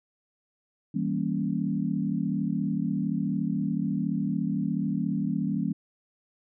sine chord, E diminished seventh, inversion none, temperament equal with one note detuned, 162.08 / 196 / 233.1 / 277.2 Hz, E3 / G3 / Bb3 / Db4, -29 / 0 / 0 / 0 cents, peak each -31 / -29 / -31 / -32 dBFS, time 0.94-5.73 s, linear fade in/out 10 ms, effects none

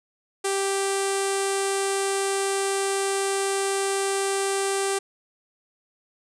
sawtooth tone with low-pass filter, 392 Hz, G4, in tune, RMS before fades -25 dBFS, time 0.44-4.99 s, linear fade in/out 10 ms, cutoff 8800 Hz, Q 4.5, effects none

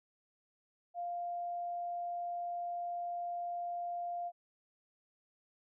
sine tone, 698.5 Hz, F5, in tune, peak -36 dBFS, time 0.94-4.32 s, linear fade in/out 50 ms, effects none

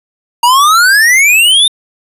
square exponential sweep, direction up, 932.3 to 3672 Hz, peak -5 dBFS, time 0.43-1.68 s, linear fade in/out 5 ms, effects resampled to 32000 Hz

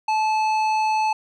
sine tone with tanh clipping, 868 Hz, A5, 24 cents flat, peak -20 dBFS, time 0.08-1.13 s, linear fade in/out 5 ms, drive 12 dB, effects none

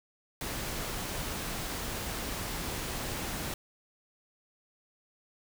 pink noise, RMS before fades -36 dBFS, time 0.41-3.54 s, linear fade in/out 2 ms, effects none

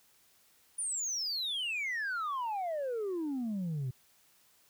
sine exponential sweep, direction down, 9700 to 122.5 Hz, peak -30 dBFS, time 0.78-3.91 s, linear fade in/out 10 ms, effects tanh soft clip ceiling -31 dBFS + white hiss -66 dBFS RMS until 4.69 s

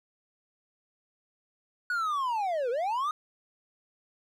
triangle linear two-way sweep, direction down then up, 1480 to 455 to 1263 Hz, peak -25 dBFS, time 1.9-3.11 s, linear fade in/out 2 ms, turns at 2.7 s, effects none

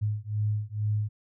sine beating tone pair, 104.6 / 106.8 Hz, G#2 / G#2, +13 / +49 cents, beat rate 2.2 Hz, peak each -29 / -29 dBFS, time 0.01-1.09 s, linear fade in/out 20 ms, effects none

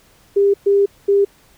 sine tone bursts at uneven times, 400 Hz, G4, 35 cents sharp, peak -10 dBFS, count 3, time 0.36-0.54 / 0.66-0.86 / 1.08-1.25 s, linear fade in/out 10 ms, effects pink hiss -52 dBFS RMS until 1.57 s

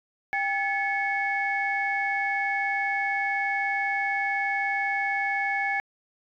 sine tone cluster, 795 / 1716 / 2209 Hz, G5 / A6 / C#7, +24 / -44 / -7 cents, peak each -28 dBFS, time 0.33-5.8 s, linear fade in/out 0 ms, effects tanh soft clip ceiling -15 dBFS

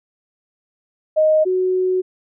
sine tone pair in turn, 622.3 / 370 Hz, D#5 / F#4, 0 / 0 cents, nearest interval major sixth, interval 900 cents, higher first, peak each -11 / -15 dBFS, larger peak first, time 1.16-1.45 / 1.45-2.02 s, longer second, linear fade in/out 20 ms, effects none

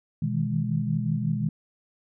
sine chord, E major seventh, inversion second, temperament equal with one note detuned, 123.47 / 155.56 / 161.14 / 207.7 Hz, B2 / D#3 / E3 / G#3, 0 / 0 / -39 / 0 cents, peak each -29 dBFS, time 0.22-1.49 s, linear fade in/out 5 ms, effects none

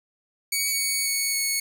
10% pulse tone with pitch steps, 2249 / 2235 / 2221 / 2207 Hz, C#7 / C#7 / C#7 / C#7, +24 / +14 / +3 / -8 cents, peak -14 dBFS, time 0.52-1.6 s, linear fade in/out 5 ms, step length 270 ms, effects none

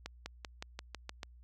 accelerating click train, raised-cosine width 0.2 ms, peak -23 dBFS, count 8, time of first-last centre 0.06-1.232 s, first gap 200 ms, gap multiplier 0.94, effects added 60 Hz sine -54 dBFS peak until 1.43 s

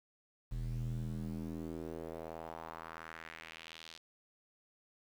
square tone with band-pass filter sweep, 40.68 Hz, E1, 22 cents flat, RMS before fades -43 dBFS, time 0.51-3.98 s, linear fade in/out 10 ms, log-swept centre 82 to 4200 Hz, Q 2, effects 10-bit

